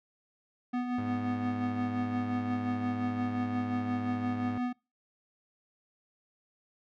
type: tone with tremolo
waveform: square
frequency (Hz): 246.9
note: B3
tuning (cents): 0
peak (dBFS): -29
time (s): 0.73-4.73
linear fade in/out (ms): 10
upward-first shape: sine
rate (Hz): 5.7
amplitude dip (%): 45
type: tone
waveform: sawtooth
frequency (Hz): 103.9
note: G#2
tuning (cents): +1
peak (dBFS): -33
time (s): 0.98-4.58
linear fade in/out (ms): 5
effects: noise-tail reverb RT60 0.3 s tail -26 dB re dry + low-pass 2000 Hz 12 dB/octave